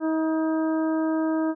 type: harmonic tone with a mistuned harmonic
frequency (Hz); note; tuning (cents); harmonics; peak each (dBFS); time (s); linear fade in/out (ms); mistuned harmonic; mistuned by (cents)
318.2; D#4; +39; 1 / 2 / 3 / 4 / 5; -22 / -30 / -35 / -38 / -40; 0-1.55; 50; 4; -21
effects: none